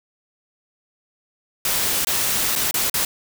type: noise with dropouts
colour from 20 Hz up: white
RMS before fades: -21 dBFS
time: 1.65-3.05 s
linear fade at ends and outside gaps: 2 ms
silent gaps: 2.048-2.07 / 2.554-2.56 / 2.711-2.741 / 2.898-2.941 s
effects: none